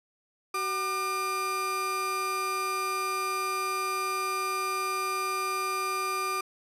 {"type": "tone pair together", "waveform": "35% pulse", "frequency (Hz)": [377.3, 1200], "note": ["F#4", "D6"], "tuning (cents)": [34, 37], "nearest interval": "octave + minor sixth", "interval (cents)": 2003, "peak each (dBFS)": [-34, -27], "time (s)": [0.54, 6.41], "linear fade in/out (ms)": 5, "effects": ["resampled to 32000 Hz"]}